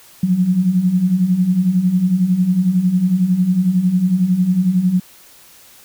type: beating tone pair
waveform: sine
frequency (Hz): 174.61 / 185.61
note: F3 / F#3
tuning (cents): 0 / +6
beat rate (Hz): 11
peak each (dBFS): -19 / -13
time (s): 0.23-5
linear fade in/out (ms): 5
effects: white hiss -45 dBFS RMS until 5.84 s